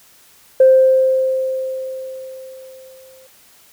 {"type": "tone with exponential decay", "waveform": "sine", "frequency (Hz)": 523.3, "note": "C5", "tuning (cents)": 0, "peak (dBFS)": -4, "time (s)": [0.6, 3.27], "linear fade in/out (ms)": 5, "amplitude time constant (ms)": 580, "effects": ["tanh soft clip ceiling -1 dBFS", "white hiss -49 dBFS RMS until 3.72 s"]}